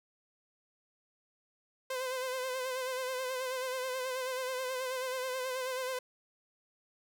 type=tone with vibrato; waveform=sawtooth; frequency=514 Hz; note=C5; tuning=31 cents flat; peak=-30 dBFS; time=1.9-5.99 s; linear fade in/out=5 ms; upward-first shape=sine; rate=9.3 Hz; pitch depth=44 cents each way; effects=none